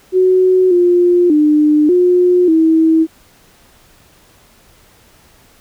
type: tone with pitch steps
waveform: sine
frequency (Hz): 370.8 / 352.9 / 300.9 / 358.6 / 322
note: F#4 / F4 / D4 / F4 / E4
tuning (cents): +4 / +18 / +42 / +46 / -41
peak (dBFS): -7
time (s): 0.12-3.07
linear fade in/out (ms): 50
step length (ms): 590
effects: pink hiss -48 dBFS RMS until 5.6 s